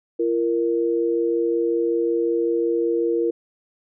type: tone pair together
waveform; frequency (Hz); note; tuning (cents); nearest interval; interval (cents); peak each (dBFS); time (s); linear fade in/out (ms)
sine; 340.8 / 466.2; F4 / A#4; -42 / 0; perfect fourth; 542; -21; 0.19-3.31; 10
effects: none